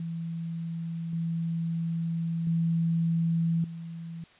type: tone with level steps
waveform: sine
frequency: 166.1 Hz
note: E3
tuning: 13 cents sharp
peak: -31 / -27 / -23 / -36 dBFS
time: 0-4.24 s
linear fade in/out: 2 ms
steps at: 1.13 / 2.47 / 3.64 s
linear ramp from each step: 2 ms
effects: white hiss -57 dBFS RMS until 4.39 s + resampled to 8000 Hz